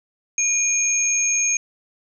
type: tone pair together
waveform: sine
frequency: 2433 / 6509 Hz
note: D#7 / G#8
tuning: -39 / -36 cents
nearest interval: octave + perfect fourth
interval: 1703 cents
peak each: -24 / -18 dBFS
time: 0.38-1.57 s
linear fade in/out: 2 ms
effects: none